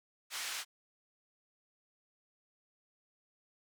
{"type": "band-pass noise", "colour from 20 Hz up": "pink", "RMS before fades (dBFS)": -40, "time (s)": [0.3, 0.65], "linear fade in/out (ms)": 50, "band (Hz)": [1600, 9700], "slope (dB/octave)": 12, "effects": []}